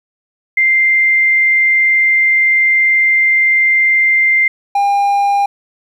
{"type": "tone pair in turn", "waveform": ["sine", "triangle"], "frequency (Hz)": [2093, 804.2], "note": ["C7", "G5"], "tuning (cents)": [0, 44], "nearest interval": "octave + perfect fourth", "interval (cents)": 1656, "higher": "first", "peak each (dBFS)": -8, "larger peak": "neither", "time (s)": [[0.57, 4.48], [4.75, 5.46]], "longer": "first", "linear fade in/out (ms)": 5, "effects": ["8-bit"]}